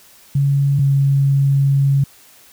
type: tone pair in turn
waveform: sine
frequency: 140 / 138.47 Hz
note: C#3 / C#3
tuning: +18 / -2 cents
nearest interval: unison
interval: 20 cents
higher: first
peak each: -12 / -11 dBFS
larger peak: second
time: 0.35-0.79 / 0.79-2.04 s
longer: second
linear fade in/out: 5 ms
effects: white hiss -47 dBFS RMS until 2.52 s